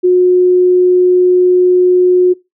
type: tone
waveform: sine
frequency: 362.4 Hz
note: F#4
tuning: 36 cents flat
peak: -5 dBFS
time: 0.03-2.34 s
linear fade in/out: 20 ms
effects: noise-tail reverb RT60 0.2 s tail -20 dB re dry